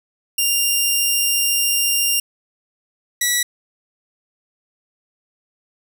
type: tone pair in turn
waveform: 10% pulse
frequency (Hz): 2794 / 1950.1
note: F7 / B6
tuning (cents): 0 / -22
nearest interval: tritone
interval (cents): 622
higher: first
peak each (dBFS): -7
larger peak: neither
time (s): 0.38-2.2 / 3.21-3.43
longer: first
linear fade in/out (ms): 5
effects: none